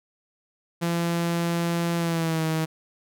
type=tone with pitch glide; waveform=sawtooth; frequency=170 to 159.53 Hz; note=F3 to D#3; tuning=-46 to +44 cents; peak=-19 dBFS; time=0.81-2.66 s; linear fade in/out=20 ms; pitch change=-110 cents; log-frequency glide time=1.97-2.44 s; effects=none